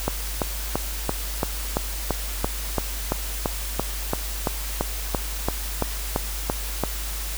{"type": "click train", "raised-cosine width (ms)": 1, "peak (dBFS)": -7, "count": 21, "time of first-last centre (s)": [0.08, 6.837], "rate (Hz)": 2.96, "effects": ["added 50 Hz sine -29 dBFS peak until 7.37 s", "white hiss -33 dBFS RMS until 7.37 s"]}